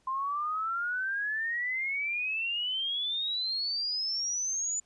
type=exponential sweep; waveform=sine; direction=up; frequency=1040 to 7040 Hz; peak=-29 dBFS; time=0.07-4.8 s; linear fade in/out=5 ms; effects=pink hiss -69 dBFS RMS until 4.85 s + resampled to 22050 Hz